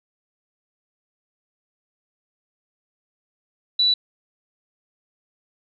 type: tone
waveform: sine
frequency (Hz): 3951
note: B7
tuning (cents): 0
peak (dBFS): -15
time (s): 3.79-3.94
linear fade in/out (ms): 5
effects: none